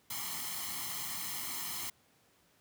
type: noise with comb filter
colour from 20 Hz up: white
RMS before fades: -39 dBFS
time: 0.1-1.9 s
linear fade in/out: 5 ms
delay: 0.96 ms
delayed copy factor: +0.8
effects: pink hiss -68 dBFS RMS until 2.6 s + high-pass 100 Hz 12 dB/octave